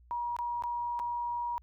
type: tone with dropouts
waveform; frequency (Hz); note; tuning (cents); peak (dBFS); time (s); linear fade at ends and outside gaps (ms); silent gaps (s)
sine; 956; A#5; +43; -31; 0.11-1.58; 0; 0.365-0.388 / 0.623-0.637 / 0.992-0.998
effects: added 60 Hz sine -56 dBFS peak until 1.62 s